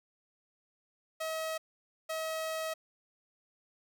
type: tone bursts at uneven times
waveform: sawtooth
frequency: 639 Hz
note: D#5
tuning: 46 cents sharp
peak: -30 dBFS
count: 2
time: 1.2-1.58 / 2.09-2.74 s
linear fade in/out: 10 ms
effects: none